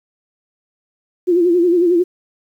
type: tone with vibrato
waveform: sine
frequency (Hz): 349.2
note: F4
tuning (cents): 0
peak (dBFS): -10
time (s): 1.27-2.04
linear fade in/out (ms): 20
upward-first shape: sine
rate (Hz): 11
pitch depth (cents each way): 76
effects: 8-bit